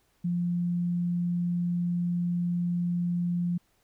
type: tone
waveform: sine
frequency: 174.61 Hz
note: F3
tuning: in tune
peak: -25 dBFS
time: 0.24-3.58 s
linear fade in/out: 10 ms
effects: pink hiss -69 dBFS RMS until 3.83 s